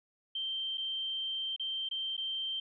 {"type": "tone with dropouts", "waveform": "sine", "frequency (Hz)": 3136, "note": "G7", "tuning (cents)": 0, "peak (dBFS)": -33, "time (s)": [0.35, 2.6], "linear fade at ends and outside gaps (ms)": 5, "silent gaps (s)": [[0.774, 0.779], [1.563, 1.596], [1.889, 1.911], [2.167, 2.177]], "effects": []}